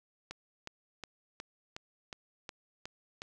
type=click train; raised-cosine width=0.2 ms; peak=-24 dBFS; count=9; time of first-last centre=0.31-3.219 s; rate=2.75 Hz; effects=none